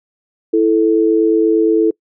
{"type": "tone pair together", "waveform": "sine", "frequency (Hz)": [329.6, 438.2], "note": ["E4", "A4"], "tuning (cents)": [0, -7], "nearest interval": "perfect fourth", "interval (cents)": 493, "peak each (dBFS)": -12, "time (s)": [0.53, 1.91], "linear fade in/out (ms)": 10, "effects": ["noise-tail reverb RT60 0.1 s tail -24 dB re dry"]}